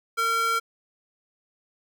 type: tone with high-pass filter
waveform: square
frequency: 456.9 Hz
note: A#4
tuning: 35 cents flat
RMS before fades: -24 dBFS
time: 0.17-0.6 s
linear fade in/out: 20 ms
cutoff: 1100 Hz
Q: 6.1
effects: none